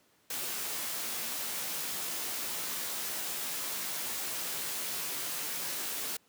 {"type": "noise with comb filter", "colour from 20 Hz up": "white", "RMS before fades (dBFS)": -36, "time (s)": [0.3, 6.17], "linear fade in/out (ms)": 5, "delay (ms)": 15, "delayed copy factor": -0.5, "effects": ["pink hiss -67 dBFS RMS until 6.28 s", "high-pass 150 Hz 12 dB/octave"]}